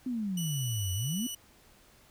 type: exponential two-way sweep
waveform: sine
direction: down then up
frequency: 261.6 to 88.2 to 261.6 Hz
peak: -30 dBFS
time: 0.06-1.27 s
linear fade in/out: 5 ms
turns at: 0.93 s
type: tone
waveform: 15% pulse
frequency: 2954 Hz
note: F#7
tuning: 3 cents flat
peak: -29 dBFS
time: 0.37-1.35 s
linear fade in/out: 5 ms
effects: pink hiss -60 dBFS RMS until 2.1 s